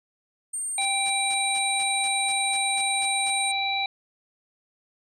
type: tone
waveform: sine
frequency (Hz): 8710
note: C#9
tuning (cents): -31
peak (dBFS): -27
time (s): 0.53-3.52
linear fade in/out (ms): 10
type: harmonic tone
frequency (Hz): 784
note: G5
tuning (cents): 0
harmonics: 1 / 3 / 5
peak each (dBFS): -28 / -28 / -28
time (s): 0.78-3.86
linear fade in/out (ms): 2
type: noise bursts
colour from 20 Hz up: white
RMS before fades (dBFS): -40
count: 11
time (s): 0.81-3.305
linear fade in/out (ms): 5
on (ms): 45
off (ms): 200
effects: resampled to 22050 Hz